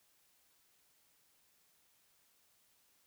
silence, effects white hiss -72 dBFS RMS until 3.06 s

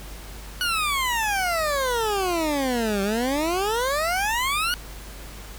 20% pulse exponential two-way sweep, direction down then up, 1480 to 193.1 to 1480 Hz, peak -17 dBFS, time 0.61-4.74 s, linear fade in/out 0 ms, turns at 3.02 s, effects added 50 Hz sine -38 dBFS peak until 5.58 s + pink hiss -42 dBFS RMS until 5.58 s

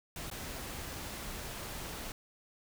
pink noise with dropouts, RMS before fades -42 dBFS, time 0.16-2.12 s, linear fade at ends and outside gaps 2 ms, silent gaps 0.301-0.313 s, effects none

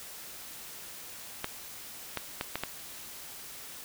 clicks, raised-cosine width 0.3 ms, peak -15 dBFS, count 5, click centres 1.444 / 2.173 / 2.411 / 2.556 / 2.636 s, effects white hiss -45 dBFS RMS until 3.84 s

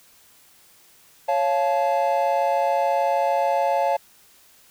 triangle chord, Db augmented, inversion none, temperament just, 554.4 / 693 / 866.2 Hz, Db5 / F5 / A5, 0 / -14 / -27 cents, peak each -21 dBFS, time 1.28-3.97 s, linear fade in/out 10 ms, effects white hiss -54 dBFS RMS until 4.7 s

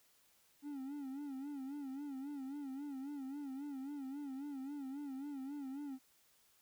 triangle tone with vibrato, 277.2 Hz, C#4, in tune, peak -40 dBFS, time 0.62-5.99 s, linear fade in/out 50 ms, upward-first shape sine, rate 3.7 Hz, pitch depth 100 cents each way, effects white hiss -71 dBFS RMS until 6.61 s

